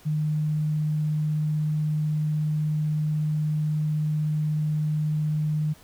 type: tone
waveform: sine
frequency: 152.7 Hz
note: D#3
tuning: 32 cents flat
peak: -22 dBFS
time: 0.05-5.74 s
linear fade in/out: 20 ms
effects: pink hiss -53 dBFS RMS until 5.83 s